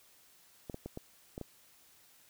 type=clicks; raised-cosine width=2 ms; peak=-27 dBFS; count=6; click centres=0.698 / 0.744 / 0.86 / 0.974 / 1.379 / 1.413 s; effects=white hiss -63 dBFS RMS until 2.29 s